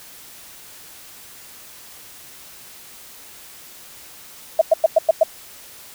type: tone bursts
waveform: sine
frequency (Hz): 646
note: E5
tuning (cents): -35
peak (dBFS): -8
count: 6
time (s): 4.59-5.234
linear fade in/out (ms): 5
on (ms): 24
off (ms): 100
effects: white hiss -42 dBFS RMS until 5.94 s